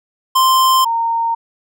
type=tone pair in turn; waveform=square / sine; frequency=1044 / 920.8 Hz; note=C6 / A#5; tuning=-4 / -22 cents; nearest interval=major second; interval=218 cents; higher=first; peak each=-10 / -14 dBFS; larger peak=first; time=0.35-0.85 / 0.85-1.35 s; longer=neither; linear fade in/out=10 ms; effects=none